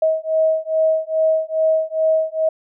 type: beating tone pair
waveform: sine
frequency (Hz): 635 / 637.4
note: D#5 / D#5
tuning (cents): +35 / +42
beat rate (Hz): 2.4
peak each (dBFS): -18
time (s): 0.02-2.49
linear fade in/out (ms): 5
effects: none